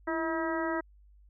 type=harmonic tone with a mistuned harmonic; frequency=321.2 Hz; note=E4; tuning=45 cents flat; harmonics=1 / 2 / 3 / 4 / 5 / 6; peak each=-32 / -35 / -37 / -38 / -39 / -40 dBFS; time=0.07-0.81 s; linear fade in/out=10 ms; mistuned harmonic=1; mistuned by=+64 cents; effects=added 50 Hz sine -55 dBFS peak until 1.29 s